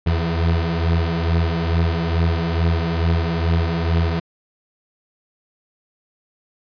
30% pulse beating tone pair, 82.6 / 84.9 Hz, E2 / F2, +4 / -48 cents, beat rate 2.3 Hz, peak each -16 / -19 dBFS, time 0.06-4.2 s, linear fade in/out 10 ms, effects resampled to 11025 Hz

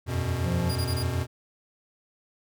square chord, E suspended second, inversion none, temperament equal with one note detuned, 84.48 / 92.5 / 123.47 Hz, E2 / F#2 / B2, +43 / 0 / 0 cents, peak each -31 / -32 / -30 dBFS, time 0.06-1.27 s, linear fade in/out 50 ms
harmonic tone, 173.4 Hz, F3, 12 cents flat, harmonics 1 / 3 / 5, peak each -27 / -37 / -41 dBFS, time 0.43-0.73 s, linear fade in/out 50 ms
sawtooth tone bursts, 4845 Hz, D#8, 47 cents flat, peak -30 dBFS, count 4, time 0.69-1.031 s, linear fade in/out 10 ms, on 68 ms, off 23 ms
effects none

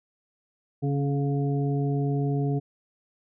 harmonic tone with a mistuned harmonic, 141.4 Hz, C#3, 35 cents sharp, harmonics 1 / 2 / 3 / 5, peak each -24 / -30 / -32 / -38 dBFS, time 0.82-2.6 s, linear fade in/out 20 ms, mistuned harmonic 2, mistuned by -22 cents, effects none

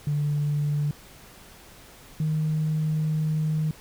sine tone pair in turn, 146.83 / 155.3 Hz, D3 / D#3, 0 / -3 cents, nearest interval minor second, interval 97 cents, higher second, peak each -21 dBFS, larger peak neither, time 0.07-0.91 / 2.2-3.71 s, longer second, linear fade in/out 2 ms, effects tanh soft clip ceiling -18 dBFS + pink hiss -49 dBFS RMS until 3.8 s

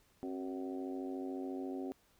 harmonic tone with a mistuned harmonic, 93.9 Hz, F#2, 26 cents sharp, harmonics 3 / 4 / 5 / 6 / 7 / 8, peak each -40 / -43 / -52 / -52 / -55 / -51 dBFS, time 0.23-1.92 s, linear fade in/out 0 ms, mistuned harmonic 3, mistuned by -79 cents, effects pink hiss -70 dBFS RMS until 2.19 s

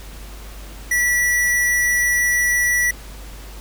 square tone, 1951 Hz, B6, 22 cents flat, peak -16 dBFS, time 0.91-2.91 s, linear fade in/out 5 ms, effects added 50 Hz sine -34 dBFS peak until 3.6 s + pink hiss -41 dBFS RMS until 3.6 s

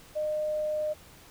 sine tone, 610 Hz, D#5, 34 cents flat, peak -27 dBFS, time 0.15-0.94 s, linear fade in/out 20 ms, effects pink hiss -53 dBFS RMS until 1.3 s

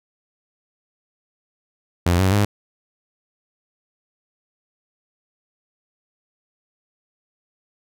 sawtooth tone with pitch steps, 87.31 / 94.66 / 102.64 Hz, F2 / F#2 / G#2, 0 / +40 / -20 cents, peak -11 dBFS, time 2.06-2.45 s, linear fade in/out 5 ms, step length 130 ms, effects none

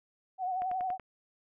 sine tone with vibrato, 740 Hz, F#5, in tune, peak -30 dBFS, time 0.38-0.98 s, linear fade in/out 50 ms, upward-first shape sine, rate 11 Hz, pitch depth 54 cents each way
click train, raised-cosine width 0.5 ms, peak -29 dBFS, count 5, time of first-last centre 0.62-0.997 s, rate 10.6 Hz
effects none

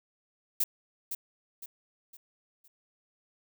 violet noise with echo, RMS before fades -27 dBFS, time 0.6-0.64 s, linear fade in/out 5 ms, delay 510 ms, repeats 4, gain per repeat -8 dB, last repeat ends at 2.68 s, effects none

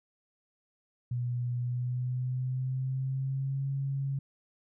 sine tone with pitch glide, 122.2 to 137.16 Hz, B2 to C#3, -18 to -18 cents, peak -29 dBFS, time 1.11-4.19 s, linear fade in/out 5 ms, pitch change +200 cents, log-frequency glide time 1.59-3.68 s, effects none

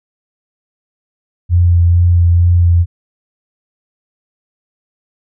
sine tone with vibrato, 86.8 Hz, F2, 10 cents flat, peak -6 dBFS, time 1.49-2.86 s, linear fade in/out 50 ms, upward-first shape sine, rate 2.2 Hz, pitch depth 17 cents each way, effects none

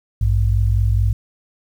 sine tone pair together, 56.98 / 101.6 Hz, A#1 / G#2, -39 / -38 cents, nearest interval minor seventh, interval 1001 cents, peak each -16 dBFS, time 0.21-1.13 s, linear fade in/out 5 ms, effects 8-bit

